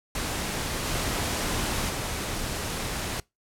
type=noise with level steps; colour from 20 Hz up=pink; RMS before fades=-30 / -28 / -31 dBFS; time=0.15-3.2 s; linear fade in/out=2 ms; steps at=0.85 / 1.89 s; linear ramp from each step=10 ms; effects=noise-tail reverb RT60 0.2 s tail -24 dB re dry + low-pass 12000 Hz 12 dB/octave